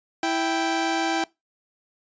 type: tone pair together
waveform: sawtooth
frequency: 329.1 / 784 Hz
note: E4 / G5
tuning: -3 / 0 cents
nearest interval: octave + minor third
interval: 1503 cents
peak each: -21 dBFS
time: 0.23-1.24 s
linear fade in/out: 2 ms
effects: noise-tail reverb RT60 0.2 s tail -22 dB re dry + resampled to 16000 Hz